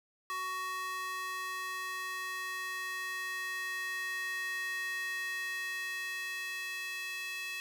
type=tone with high-pass filter sweep; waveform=square; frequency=372.7 Hz; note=F#4; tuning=13 cents sharp; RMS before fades=-38 dBFS; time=0.3-7.6 s; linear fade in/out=0 ms; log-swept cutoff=1300 to 2300 Hz; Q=3.9; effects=none